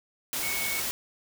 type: tone in noise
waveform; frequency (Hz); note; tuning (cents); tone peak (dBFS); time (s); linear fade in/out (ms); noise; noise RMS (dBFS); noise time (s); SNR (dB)
sine; 2217; C#7; 0; -32; 0.43-0.8; 0; white; -31; 0.33-0.91; -4
effects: none